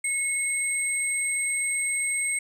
sine tone pair together, 2186 / 8371 Hz, C#7 / C9, -25 / 0 cents, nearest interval octave + major seventh, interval 2325 cents, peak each -26 / -25 dBFS, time 0.04-2.39 s, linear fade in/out 5 ms, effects tanh soft clip ceiling -19 dBFS + 10-bit

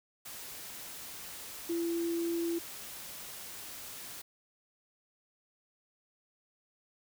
sine tone in noise, 337.9 Hz, E4, 43 cents sharp, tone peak -30 dBFS, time 1.69-2.59 s, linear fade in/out 10 ms, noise white, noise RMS -45 dBFS, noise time 0.25-4.22 s, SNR +12 dB, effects none

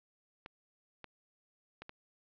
clicks, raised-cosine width 0.3 ms, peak -29 dBFS, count 4, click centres 0.461 / 1.043 / 1.82 / 1.894 s, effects low-pass 4000 Hz 12 dB/octave

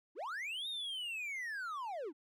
triangle linear two-way sweep, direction up then down, 261.6 to 3764 to 261.6 Hz, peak -37 dBFS, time 0.15-2.13 s, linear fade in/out 50 ms, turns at 0.68 s, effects none

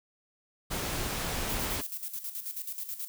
pink noise, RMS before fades -33 dBFS, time 0.7-1.82 s, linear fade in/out 20 ms
violet noise with tremolo, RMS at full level -36 dBFS, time 1.49-3.08 s, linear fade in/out 0 ms, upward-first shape square, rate 9.3 Hz, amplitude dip 65%
effects none

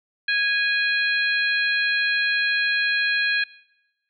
harmonic tone, 826 Hz, G#5, 10 cents flat, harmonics 2 / 3 / 4 / 5, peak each -21 / -25 / -31 / -28 dBFS, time 0.28-3.44 s, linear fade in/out 5 ms, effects noise-tail reverb RT60 1.0 s tail -23 dB re dry

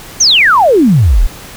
sine exponential sweep, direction down, 6645 to 30.82 Hz, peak -4 dBFS, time 0.2-1.27 s, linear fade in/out 10 ms, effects pink hiss -31 dBFS RMS until 1.56 s

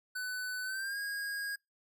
square tone with pitch glide, 1500 to 1635.8 Hz, F#6 to G#6, +23 to -27 cents, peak -36 dBFS, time 0.15-1.56 s, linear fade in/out 10 ms, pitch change +150 cents, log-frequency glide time 0.63-0.98 s, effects noise-tail reverb RT60 0.2 s tail -25 dB re dry

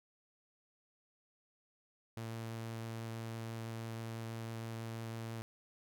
sawtooth tone with vibrato, 113.7 Hz, A#2, 43 cents flat, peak -37 dBFS, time 2.17-5.42 s, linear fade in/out 0 ms, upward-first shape triangle, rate 6.1 Hz, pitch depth 9 cents each way, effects none

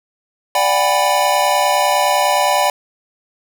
square chord, G# half-diminished seventh, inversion second, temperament equal with one note detuned, 587.3 / 740 / 809.8 / 987.8 Hz, D5 / F#5 / G#5 / B5, 0 / 0 / -44 / 0 cents, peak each -19 dBFS, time 0.55-2.7 s, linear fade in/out 2 ms, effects none

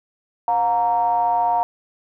triangle ring-modulated tone, 107.3 Hz, A2, 43 cents flat, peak -11 dBFS, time 0.48-1.63 s, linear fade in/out 0 ms, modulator 822 Hz, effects none

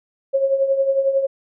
sine tone with tremolo, 543 Hz, C#5, 36 cents flat, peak -12 dBFS, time 0.33-1.27 s, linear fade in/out 20 ms, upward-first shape triangle, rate 11 Hz, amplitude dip 70%, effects none

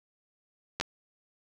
clicks, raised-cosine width 0.2 ms, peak -12 dBFS, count 2, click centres 0.8 / 0.811 s, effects none

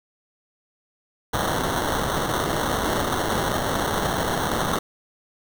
violet noise with sample-and-hold, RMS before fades -24 dBFS, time 1.33-4.79 s, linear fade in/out 5 ms, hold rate 2450 Hz, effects none

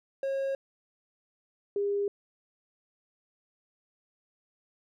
triangle / sine tone pair in turn, 543 / 404.2 Hz, C#5 / G#4, -36 / -47 cents, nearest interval perfect fourth, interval 511 cents, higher first, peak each -26 dBFS, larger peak neither, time 0.23-0.55 / 1.76-2.08 s, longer neither, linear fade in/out 2 ms, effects none

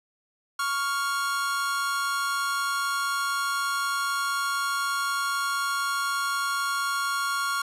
45% pulse tone pair together, 1111.2 / 1400 Hz, C#6 / F6, +4 / +4 cents, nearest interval major third, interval 400 cents, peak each -28 dBFS, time 0.59-7.62 s, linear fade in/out 5 ms, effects resampled to 32000 Hz

